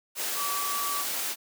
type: tone in noise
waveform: sine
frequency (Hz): 1149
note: D6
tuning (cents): -38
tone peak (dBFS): -31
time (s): 0.35-1.05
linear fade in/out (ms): 50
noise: white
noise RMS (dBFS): -31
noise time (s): 0.15-1.36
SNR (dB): -3
effects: high-pass 300 Hz 12 dB/octave